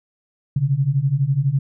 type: beating tone pair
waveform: sine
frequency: 130.81 / 142.81 Hz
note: C3 / D3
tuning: 0 / -48 cents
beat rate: 12 Hz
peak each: -20 / -18 dBFS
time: 0.56-1.59 s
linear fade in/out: 5 ms
effects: none